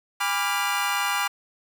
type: chord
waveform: 25% pulse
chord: G# diminished seventh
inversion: none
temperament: equal with one note detuned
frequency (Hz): 813 / 987.8 / 1174.7 / 1396.9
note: G#5 / B5 / D6 / F6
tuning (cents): -37 / 0 / 0 / 0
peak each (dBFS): -25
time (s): 0.2-1.28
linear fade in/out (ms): 10
effects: none